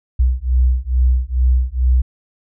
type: beating tone pair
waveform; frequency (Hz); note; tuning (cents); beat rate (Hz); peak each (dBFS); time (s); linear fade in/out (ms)
sine; 61.74 / 64.04; B1 / C2; 0 / -37; 2.3; -15; 0.19-2.02; 10
effects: none